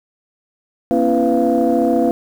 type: tone cluster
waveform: sine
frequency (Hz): 237.2 / 271.3 / 334 / 497.7 / 687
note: A#3 / C#4 / E4 / B4 / F5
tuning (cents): +30 / -37 / +23 / +13 / -29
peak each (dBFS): -18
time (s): 0.91-2.11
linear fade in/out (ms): 0
effects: tanh soft clip ceiling -5 dBFS + 7-bit